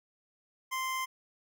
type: tone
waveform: 25% pulse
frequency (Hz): 1043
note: C6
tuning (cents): -6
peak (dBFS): -28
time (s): 0.71-1.06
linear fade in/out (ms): 20
effects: none